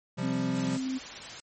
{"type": "chord", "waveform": "square", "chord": "C suspended fourth", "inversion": "none", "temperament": "equal", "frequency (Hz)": [130.81, 174.61, 196], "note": ["C3", "F3", "G3"], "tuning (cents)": [0, 0, 0], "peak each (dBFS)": [-36, -34, -36], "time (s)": [0.17, 0.78], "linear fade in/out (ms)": 20}
{"type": "tone", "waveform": "sine", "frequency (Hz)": 261.6, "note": "C4", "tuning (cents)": 0, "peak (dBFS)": -29, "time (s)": [0.22, 0.99], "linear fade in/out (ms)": 20}
{"type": "noise", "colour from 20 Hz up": "white", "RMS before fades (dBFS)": -41, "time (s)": [0.56, 1.4], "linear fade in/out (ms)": 0}
{"effects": ["low-pass 12000 Hz 12 dB/octave", "MP3 32 kbps"]}